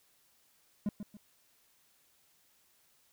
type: tone with echo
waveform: triangle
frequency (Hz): 206.4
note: G#3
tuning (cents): -10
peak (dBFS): -27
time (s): 0.86-0.89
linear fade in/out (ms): 2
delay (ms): 140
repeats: 2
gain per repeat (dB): -9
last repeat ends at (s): 1.17
effects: white hiss -69 dBFS RMS until 3.12 s